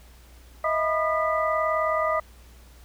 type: tone cluster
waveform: sine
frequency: 632 / 671 / 983 / 1219 / 1979 Hz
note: D#5 / E5 / B5 / D#6 / B6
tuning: +27 / +31 / -8 / -36 / +3 cents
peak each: -25 / -33 / -33 / -25 / -32 dBFS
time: 0.64-2.2 s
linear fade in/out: 5 ms
effects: added 60 Hz sine -48 dBFS peak until 2.84 s + pink hiss -55 dBFS RMS until 2.84 s